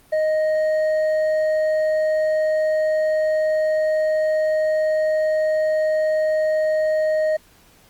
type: tone with hard clipping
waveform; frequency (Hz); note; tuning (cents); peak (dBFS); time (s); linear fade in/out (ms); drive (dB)
sine; 622.3; D#5; 0; -18; 0.12-7.37; 10; 4
effects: pink hiss -53 dBFS RMS until 7.89 s + Opus 32 kbps